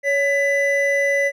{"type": "tone pair together", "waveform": "triangle", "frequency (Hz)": [560, 1997.3], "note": ["C#5", "B6"], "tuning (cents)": [18, 19], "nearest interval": "octave + minor seventh", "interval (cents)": 2201, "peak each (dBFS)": -17, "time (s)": [0.03, 1.32], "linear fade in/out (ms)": 50, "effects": []}